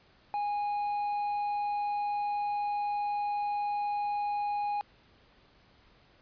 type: tone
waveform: triangle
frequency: 824 Hz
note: G#5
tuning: 14 cents flat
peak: -27 dBFS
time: 0.34-4.81 s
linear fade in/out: 0 ms
effects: pink hiss -62 dBFS RMS until 6.21 s + resampled to 11025 Hz